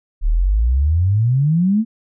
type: exponential sweep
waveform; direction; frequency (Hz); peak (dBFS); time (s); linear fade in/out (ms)
sine; up; 35.29 to 230.8; -12; 0.21-1.85; 50
effects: none